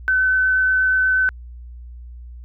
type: tone with vibrato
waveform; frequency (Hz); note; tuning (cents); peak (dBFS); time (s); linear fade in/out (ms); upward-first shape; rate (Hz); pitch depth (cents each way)
sine; 1519; F#6; +45; -14; 0.08-1.29; 0; triangle; 8.3; 8
effects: added 60 Hz sine -34 dBFS peak until 2.44 s